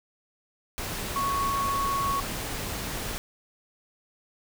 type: tone in noise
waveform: sine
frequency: 1108.7 Hz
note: C#6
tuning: in tune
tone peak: -25 dBFS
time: 1.16-2.2 s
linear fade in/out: 0 ms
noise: pink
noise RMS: -33 dBFS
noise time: 0.78-3.18 s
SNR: +5 dB
effects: none